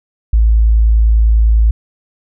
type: tone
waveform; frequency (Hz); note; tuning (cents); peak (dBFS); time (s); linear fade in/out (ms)
sine; 55; A1; 0; -6; 0.33-1.71; 5
effects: none